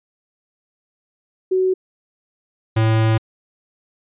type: tone pair in turn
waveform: sine / square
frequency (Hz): 373.8 / 111.13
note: F#4 / A2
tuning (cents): +18 / +18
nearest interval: octave + major sixth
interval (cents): 2100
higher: first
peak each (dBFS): -14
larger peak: neither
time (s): 1.51-1.74 / 2.76-3.18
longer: second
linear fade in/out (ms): 10
effects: resampled to 8000 Hz